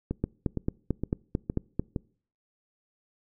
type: two click trains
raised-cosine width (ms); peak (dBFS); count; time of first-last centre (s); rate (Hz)
3; -16 / -13; 5 / 8; 0.11-1.962 / 0.24-1.796; 2.16 / 4.5
effects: noise-tail reverb RT60 0.5 s tail -25 dB re dry